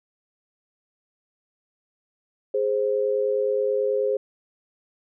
sine tone pair together, 415.3 / 524.7 Hz, G#4 / C5, 0 / +5 cents, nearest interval major third, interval 405 cents, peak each -23 dBFS, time 2.54-4.17 s, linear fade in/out 5 ms, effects none

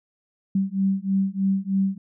sine beating tone pair, 192.2 / 195.4 Hz, G3 / G3, -34 / -5 cents, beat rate 3.2 Hz, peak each -23 / -23 dBFS, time 0.55-1.98 s, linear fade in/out 5 ms, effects none

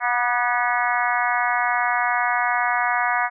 harmonic tone with a mistuned harmonic, 242.5 Hz, B3, 31 cents flat, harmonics 3 / 4 / 5 / 6 / 7 / 8 / 9, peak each -24 / -25 / -26 / -27 / -27 / -28 / -29 dBFS, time 0-3.3 s, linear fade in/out 50 ms, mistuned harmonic 6, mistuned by +37 cents, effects none

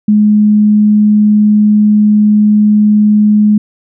sine tone, 210.3 Hz, G#3, 22 cents sharp, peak -4 dBFS, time 0.08-3.58 s, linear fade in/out 5 ms, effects none

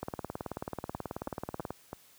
two click trains, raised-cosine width 1 ms, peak -24 / -21 dBFS, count 4 / 32, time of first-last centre 0.95-1.93 / 0.03-1.706 s, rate 3.06 / 18.5 Hz, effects white hiss -60 dBFS RMS until 2.18 s + high-pass 60 Hz 12 dB/octave

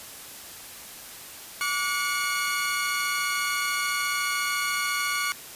sawtooth tone cluster, 1153 / 1446 / 2186 Hz, D6 / F#6 / C#7, -32 / -40 / -25 cents, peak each -26 dBFS, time 1.61-5.32 s, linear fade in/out 0 ms, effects white hiss -42 dBFS RMS until 5.55 s + resampled to 32000 Hz

